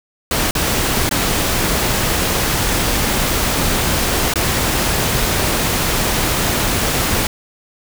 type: noise with dropouts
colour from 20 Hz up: pink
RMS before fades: -17 dBFS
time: 0.31-7.27 s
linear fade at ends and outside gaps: 2 ms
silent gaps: 0.51-0.551 / 1.092-1.111 / 4.338-4.357 s
effects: none